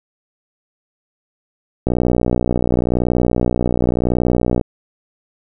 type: click train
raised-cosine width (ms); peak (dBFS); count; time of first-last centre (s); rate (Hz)
2; -3; 168; 1.87-4.612; 60.9
effects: none